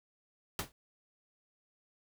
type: noise with exponential decay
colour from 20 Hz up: pink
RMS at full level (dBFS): -31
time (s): 0.59-0.72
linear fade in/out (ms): 1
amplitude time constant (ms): 27
effects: none